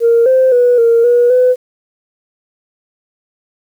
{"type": "tone with pitch steps", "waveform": "sine", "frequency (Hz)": [465.4, 520, 489.1, 463.7, 482.4, 503], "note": ["A#4", "C5", "B4", "A#4", "B4", "B4"], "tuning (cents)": [-3, -11, -17, -9, -41, 32], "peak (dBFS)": -5, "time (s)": [0, 1.56], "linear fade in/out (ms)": 50, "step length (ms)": 260, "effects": ["tanh soft clip ceiling -2 dBFS", "7-bit"]}